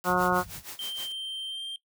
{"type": "noise with tremolo", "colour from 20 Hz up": "white", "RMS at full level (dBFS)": -39, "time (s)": [0.04, 1.12], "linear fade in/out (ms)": 0, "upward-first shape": "sine", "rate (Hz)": 6.4, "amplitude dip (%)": 85}
{"type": "harmonic tone", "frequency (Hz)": 180.5, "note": "F#3", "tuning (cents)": -43, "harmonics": [1, 2, 3, 4, 5, 6, 7, 8], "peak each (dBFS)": [-30, -30, -30, -30, -30, -30, -30, -30], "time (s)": [0.04, 0.44], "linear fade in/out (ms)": 50}
{"type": "low-pass noise", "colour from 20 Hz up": "pink", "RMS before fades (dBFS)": -43, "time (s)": [0.08, 0.63], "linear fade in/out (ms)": 20, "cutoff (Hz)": 170, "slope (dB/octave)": 48}
{"type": "tone with pitch glide", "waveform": "triangle", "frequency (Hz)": [3136, 3172], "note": ["G7", "G7"], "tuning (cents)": [0, 20], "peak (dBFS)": -31, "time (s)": [0.79, 1.76], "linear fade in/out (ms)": 2, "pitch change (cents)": 20, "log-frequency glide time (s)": [1.47, 1.63]}
{"effects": ["noise-tail reverb RT60 0.1 s tail -19 dB re dry", "high-pass 60 Hz 12 dB/octave"]}